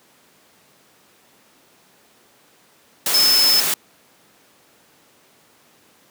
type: tone in noise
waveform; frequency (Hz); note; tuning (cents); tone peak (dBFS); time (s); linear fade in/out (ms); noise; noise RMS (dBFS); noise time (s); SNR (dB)
sine; 5230; E8; -15; -13; 3.14-3.6; 2; white; -20; 3.06-3.74; +4
effects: pink hiss -54 dBFS RMS until 6.1 s + high-pass 200 Hz 12 dB/octave